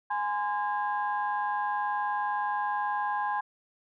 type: tone cluster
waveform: sine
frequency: 831 / 1030 / 1629 Hz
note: G#5 / C6 / G#6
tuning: +1 / -28 / -34 cents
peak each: -29 / -31 / -35 dBFS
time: 0.1-3.41 s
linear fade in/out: 10 ms
effects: tanh soft clip ceiling -18 dBFS